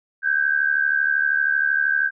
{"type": "tone pair together", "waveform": "sine", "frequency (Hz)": [1540.2, 1613], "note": ["G6", "G6"], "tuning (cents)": [-31, 49], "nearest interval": "minor second", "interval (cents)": 80, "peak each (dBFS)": -20, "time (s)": [0.22, 2.11], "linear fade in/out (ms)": 50, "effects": []}